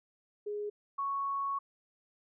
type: tone pair in turn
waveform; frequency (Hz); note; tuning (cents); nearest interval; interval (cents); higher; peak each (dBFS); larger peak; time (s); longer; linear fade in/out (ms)
sine; 415.3 / 1108.7; G#4 / C#6; 0 / 0; octave + perfect fourth; 1700; second; -34 / -31; second; 0.46-0.7 / 0.98-1.59; second; 10
effects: none